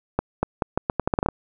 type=accelerating click train; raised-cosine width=1 ms; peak=-6 dBFS; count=12; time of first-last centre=0.19-1.287 s; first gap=240 ms; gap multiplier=0.8; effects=none